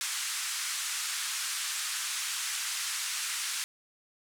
white band-pass noise, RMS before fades -34 dBFS, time 0.01-3.64 s, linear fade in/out 0 ms, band 1200 to 9600 Hz, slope 24 dB/octave, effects none

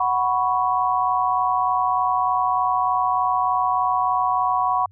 sine chord, F# suspended fourth, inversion none, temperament just, 740 / 986.7 / 1110 Hz, F#5 / B5 / C#6, 0 / -2 / +2 cents, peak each -22 dBFS, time 0-4.86 s, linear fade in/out 5 ms, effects added 97 Hz sine -48 dBFS peak until 4.91 s

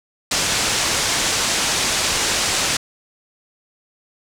white low-pass noise, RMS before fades -20 dBFS, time 0.31-2.77 s, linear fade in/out 5 ms, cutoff 7900 Hz, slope 24 dB/octave, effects none

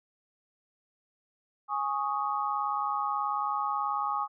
sine chord, Ab suspended fourth, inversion none, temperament just, 830.6 / 1107.5 / 1245.9 Hz, Ab5 / Db6 / Eb6, 0 / -2 / +2 cents, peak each -32 dBFS, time 1.68-4.28 s, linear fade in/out 50 ms, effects none

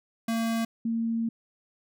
square / sine tone pair in turn, 227.6 / 228.5 Hz, A#3 / A#3, -41 / -34 cents, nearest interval unison, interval 7 cents, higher second, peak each -26 / -25 dBFS, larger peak second, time 0.28-0.65 / 0.85-1.29 s, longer second, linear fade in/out 5 ms, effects none

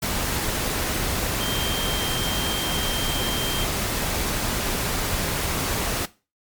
sine tone in noise, 3166 Hz, G7, 17 cents sharp, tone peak -27 dBFS, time 1.4-3.65 s, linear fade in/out 10 ms, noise pink, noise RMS -25 dBFS, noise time 0.02-6.06 s, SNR -5 dB, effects noise-tail reverb RT60 0.3 s tail -18 dB re dry + MP3 96 kbps

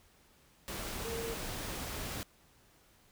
sine tone in noise, 458.8 Hz, A#4, 28 cents flat, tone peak -38 dBFS, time 1.05-1.34 s, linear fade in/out 0 ms, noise pink, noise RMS -40 dBFS, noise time 0.68-2.23 s, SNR -1 dB, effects pink hiss -65 dBFS RMS until 3.11 s

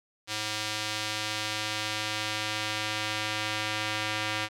square tone with band-pass filter sweep, 107.2 Hz, A2, 45 cents flat, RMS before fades -32 dBFS, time 0.27-4.49 s, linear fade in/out 50 ms, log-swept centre 4300 to 2700 Hz, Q 0.94, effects none

